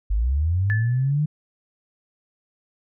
sine linear sweep, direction up, 46.91 to 154.2 Hz, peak -18 dBFS, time 0.1-1.26 s, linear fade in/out 10 ms
sine tone with exponential decay, 1736 Hz, A6, 24 cents flat, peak -22 dBFS, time 0.7-1.11 s, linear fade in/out 0 ms, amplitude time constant 88 ms
effects none

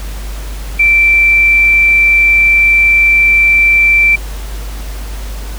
sine tone, 2341 Hz, D7, 6 cents flat, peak -5 dBFS, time 0.79-4.16 s, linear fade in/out 10 ms, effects added 50 Hz sine -20 dBFS peak until 5.58 s + pink hiss -31 dBFS RMS until 5.58 s

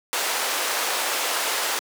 pink band-pass noise, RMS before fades -25 dBFS, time 0.13-1.79 s, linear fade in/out 0 ms, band 590 to 15000 Hz, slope 12 dB/octave, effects high-pass 300 Hz 12 dB/octave

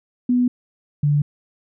sine tone pair in turn, 246.9 / 146.13 Hz, B3 / D3, 0 / -8 cents, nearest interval major sixth, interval 908 cents, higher first, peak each -14 dBFS, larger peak neither, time 0.29-0.48 / 1.03-1.22 s, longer neither, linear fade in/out 5 ms, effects none

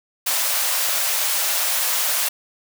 white high-pass noise, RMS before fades -21 dBFS, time 0.26-2.29 s, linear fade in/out 10 ms, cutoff 520 Hz, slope 48 dB/octave, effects none

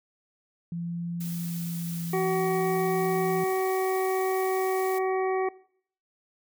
sine tone with vibrato, 170.1 Hz, F3, 45 cents flat, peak -30 dBFS, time 0.72-3.44 s, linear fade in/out 2 ms, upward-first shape sine, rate 0.55 Hz, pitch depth 13 cents each way
blue noise, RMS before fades -41 dBFS, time 1.2-4.99 s, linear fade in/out 10 ms
harmonic tone, 377.3 Hz, F#4, 34 cents sharp, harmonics 1 / 2 / 3 / 5 / 6, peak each -25 / -31 / -35 / -39 / -41 dBFS, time 2.13-5.49 s, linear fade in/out 5 ms
effects noise-tail reverb RT60 0.6 s tail -21 dB re dry

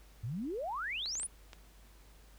sine exponential sweep, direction up, 101.6 to 10460 Hz, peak -35 dBFS, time 0.23-1.27 s, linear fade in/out 10 ms
clicks, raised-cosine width 0.2 ms, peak -30 dBFS, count 5, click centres 1.059 / 1.154 / 1.198 / 1.232 / 1.532 s
effects added 50 Hz sine -56 dBFS peak until 2.38 s + pink hiss -63 dBFS RMS until 2.38 s

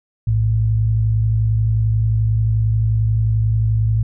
sine tone pair together, 58.68 / 110 Hz, A#1 / A2, +12 / 0 cents, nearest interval major seventh, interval 1088 cents, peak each -21 / -14 dBFS, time 0.27-4.03 s, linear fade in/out 5 ms, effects none

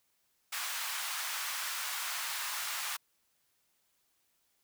pink high-pass noise, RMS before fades -37 dBFS, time 0.52-2.97 s, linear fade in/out 10 ms, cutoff 1000 Hz, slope 24 dB/octave, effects white hiss -75 dBFS RMS until 4.63 s

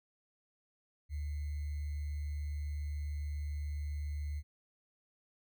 sine tone with sample-and-hold, 73.6 Hz, D2, 4 cents sharp, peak -35 dBFS, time 1.09-4.43 s, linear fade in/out 50 ms, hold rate 2100 Hz, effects none

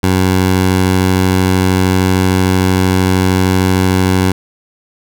15% pulse tone, 93.1 Hz, F#2, 11 cents sharp, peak -3 dBFS, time 0.03-4.32 s, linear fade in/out 5 ms, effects none

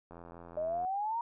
click train, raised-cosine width 1 ms, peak -35 dBFS, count 64, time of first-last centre 0.11-0.849 s, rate 85.3 Hz
sine exponential sweep, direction up, 604 to 951 Hz, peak -31 dBFS, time 0.57-1.21 s, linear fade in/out 2 ms
effects none

